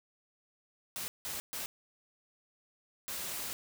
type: noise bursts at uneven times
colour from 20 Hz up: white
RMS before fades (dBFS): -39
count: 4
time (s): 0.96-1.08 / 1.25-1.4 / 1.53-1.66 / 3.08-3.53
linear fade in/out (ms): 0
effects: none